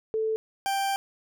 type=tone pair in turn; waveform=sine / 40% pulse; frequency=440 / 786 Hz; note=A4 / G5; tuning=0 / +4 cents; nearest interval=minor seventh; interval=1004 cents; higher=second; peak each=-24 dBFS; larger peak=neither; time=0.14-0.36 / 0.66-0.96 s; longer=second; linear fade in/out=0 ms; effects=none